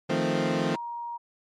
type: chord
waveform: 20% pulse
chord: F dominant seventh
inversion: third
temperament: equal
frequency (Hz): 155.56 / 174.61 / 220 / 261.6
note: Eb3 / F3 / A3 / C4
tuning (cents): 0 / 0 / 0 / 0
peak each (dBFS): -25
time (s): 0.09-0.76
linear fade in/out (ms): 10
type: tone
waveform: sine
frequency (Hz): 944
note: A#5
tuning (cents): +22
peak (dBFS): -32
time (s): 0.73-1.18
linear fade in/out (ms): 20
effects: low-pass 5000 Hz 12 dB/octave + MP3 96 kbps